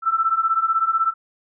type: beating tone pair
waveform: sine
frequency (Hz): 1318.5 / 1334.5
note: E6 / E6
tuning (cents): 0 / +21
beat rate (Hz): 16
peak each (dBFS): -21 / -19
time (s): 0.02-1.14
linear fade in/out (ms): 50
effects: none